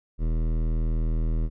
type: tone with hard clipping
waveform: sine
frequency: 40.12 Hz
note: E1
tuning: 46 cents flat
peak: -24 dBFS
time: 0.18-1.5 s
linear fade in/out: 50 ms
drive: 16 dB
effects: none